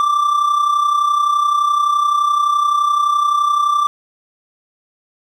triangle tone with amplitude modulation, 1174.7 Hz, D6, in tune, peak -8 dBFS, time 0-3.87 s, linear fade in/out 0 ms, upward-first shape sine, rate 31.7 Hz, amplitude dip 55%, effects none

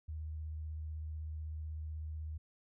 sine tone with vibrato, 77.78 Hz, D#2, in tune, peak -39 dBFS, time 0.08-2.38 s, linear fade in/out 10 ms, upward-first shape square, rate 16 Hz, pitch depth 15 cents each way, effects none

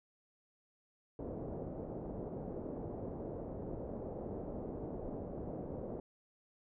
white low-pass noise, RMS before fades -43 dBFS, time 1.19-6 s, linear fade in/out 2 ms, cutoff 570 Hz, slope 24 dB/octave, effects none

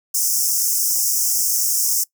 pink high-pass noise, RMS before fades -19 dBFS, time 0.14-2.04 s, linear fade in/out 10 ms, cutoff 5300 Hz, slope 96 dB/octave, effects noise-tail reverb RT60 0.1 s tail -21 dB re dry

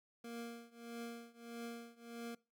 25% pulse tone with tremolo, 233.9 Hz, A#3, 6 cents sharp, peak -39 dBFS, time 0.24-2.35 s, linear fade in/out 5 ms, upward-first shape triangle, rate 1.6 Hz, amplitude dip 95%, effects noise-tail reverb RT60 0.3 s tail -23 dB re dry

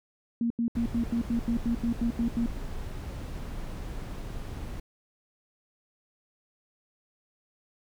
sine tone bursts, 233.7 Hz, A#3, 5 cents sharp, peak -24 dBFS, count 12, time 0.41-2.461 s, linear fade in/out 2 ms, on 93 ms, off 85 ms
brown noise, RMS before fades -36 dBFS, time 0.75-4.8 s, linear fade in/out 5 ms
effects none

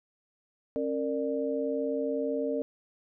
sine tone cluster, 271 / 461 / 593 Hz, C#4 / A#4 / D5, -39 / -19 / +17 cents, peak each -32 / -31 / -33 dBFS, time 0.76-2.62 s, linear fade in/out 0 ms, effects none

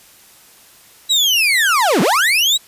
35% pulse linear two-way sweep, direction down then up, 3951 to 155.56 to 3951 Hz, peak -10 dBFS, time 1.09-2.58 s, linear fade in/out 20 ms, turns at 2.01 s, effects white hiss -46 dBFS RMS until 2.67 s + resampled to 32000 Hz

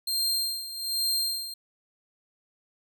sawtooth tone with tremolo, 4186 Hz, C8, in tune, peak -21 dBFS, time 0.07-1.54 s, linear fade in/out 5 ms, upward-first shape sine, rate 1.2 Hz, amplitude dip 75%, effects none

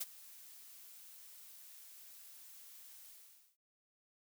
blue noise with ADSR envelope, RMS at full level -37 dBFS, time 0-3.57 s, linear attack 13 ms, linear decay 31 ms, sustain -19 dB, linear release 510 ms, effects none

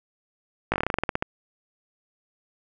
slowing click train, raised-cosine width 0.5 ms, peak -8 dBFS, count 14, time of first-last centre 0.72-1.225 s, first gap 18 ms, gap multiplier 1.12, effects none

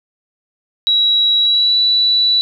sine tone with pitch glide, 3880 to 3950 Hz, B7 to B7, -31 to 0 cents, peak -10 dBFS, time 0.87-2.41 s, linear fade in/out 0 ms, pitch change +31 cents, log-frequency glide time 1.39-1.77 s, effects 8-bit

